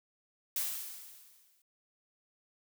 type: noise with exponential decay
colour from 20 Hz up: blue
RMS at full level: -32 dBFS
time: 0.56-1.62 s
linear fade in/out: 2 ms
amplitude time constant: 230 ms
effects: none